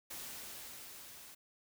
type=noise with level ramp; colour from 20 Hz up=white; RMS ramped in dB=-45 to -54 dBFS; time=0.1-1.35 s; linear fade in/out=10 ms; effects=none